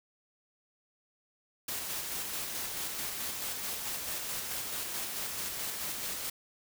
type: noise with tremolo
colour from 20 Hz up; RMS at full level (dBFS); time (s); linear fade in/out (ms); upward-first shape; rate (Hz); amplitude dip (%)
white; -36; 1.68-6.3; 5; square; 4.6; 25
effects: none